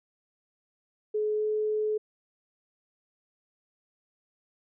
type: tone with pitch glide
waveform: sine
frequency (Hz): 425.5 to 428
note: G#4 to A4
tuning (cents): +42 to -48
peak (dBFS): -25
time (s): 1.14-1.98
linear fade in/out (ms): 10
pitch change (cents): +10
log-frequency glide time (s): 1.37-1.43
effects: none